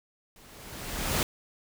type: noise with level ramp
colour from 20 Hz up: pink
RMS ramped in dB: -55 to -25 dBFS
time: 0.36-1.23 s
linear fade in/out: 2 ms
effects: none